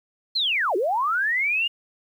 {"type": "linear two-way sweep", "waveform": "sine", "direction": "down then up", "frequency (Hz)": [4300, 340, 2877], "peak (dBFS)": -20, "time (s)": [0.35, 1.68], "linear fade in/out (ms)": 10, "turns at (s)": 0.76, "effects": ["9-bit"]}